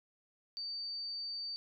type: tone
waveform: sine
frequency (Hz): 4604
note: D8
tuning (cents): -35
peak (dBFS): -38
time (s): 0.57-1.56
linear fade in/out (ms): 0
effects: none